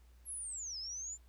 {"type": "linear two-way sweep", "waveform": "sine", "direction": "down then up", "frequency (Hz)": [11430, 4978, 7260], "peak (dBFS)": -40, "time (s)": [0.25, 1.18], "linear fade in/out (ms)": 50, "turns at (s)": 0.78, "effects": ["added 60 Hz sine -58 dBFS peak until 1.28 s", "pink hiss -72 dBFS RMS until 1.28 s"]}